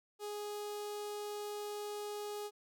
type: tone with notch filter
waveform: sawtooth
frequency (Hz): 415.3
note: G#4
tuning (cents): 0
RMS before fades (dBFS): -42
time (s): 0.19-2.51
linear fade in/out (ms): 50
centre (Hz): 1900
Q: 1.3
effects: none